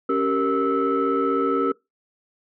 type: tone cluster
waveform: sine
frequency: 276.4 / 389.4 / 465.2 / 1308 Hz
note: C#4 / G4 / A#4 / E6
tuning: -5 / -12 / -4 / -14 cents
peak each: -23 dBFS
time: 0.09-1.72 s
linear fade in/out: 5 ms
effects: noise-tail reverb RT60 0.2 s tail -23 dB re dry + tanh soft clip ceiling -13 dBFS